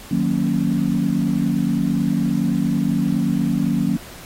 sine chord, D# minor seventh, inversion none, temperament equal, 155.56 / 185 / 233.1 / 277.2 Hz, D#3 / F#3 / A#3 / C#4, 0 / 0 / 0 / 0 cents, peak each -24 / -21 / -21 / -23 dBFS, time 0.11-3.97 s, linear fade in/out 5 ms, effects pink hiss -40 dBFS RMS until 4.25 s + AAC 48 kbps

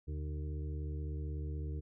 harmonic tone with a mistuned harmonic, 76.2 Hz, D#2, 36 cents flat, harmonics 1 / 2 / 4 / 5 / 6, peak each -37 / -44 / -50 / -53 / -54 dBFS, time 0.07-1.81 s, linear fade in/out 20 ms, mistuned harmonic 2, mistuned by -62 cents, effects none

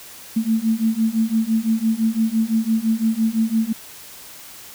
sine beating tone pair, 220 / 225.9 Hz, A3 / A3, 0 / +46 cents, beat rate 5.9 Hz, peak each -20 / -19 dBFS, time 0.36-3.73 s, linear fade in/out 10 ms, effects white hiss -40 dBFS RMS until 4.74 s

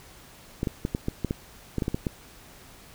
clicks, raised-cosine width 3 ms, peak -13 dBFS, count 12, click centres 0.631 / 0.672 / 0.851 / 0.949 / 1.084 / 1.247 / 1.309 / 1.783 / 1.822 / 1.881 / 1.945 / 2.068 s, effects pink hiss -50 dBFS RMS until 2.94 s

